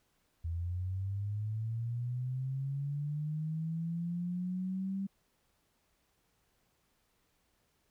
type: linear sweep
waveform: sine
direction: up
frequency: 81.8 to 196.3 Hz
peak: -33 dBFS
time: 0.44-5.07 s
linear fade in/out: 10 ms
effects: pink hiss -75 dBFS RMS until 7.9 s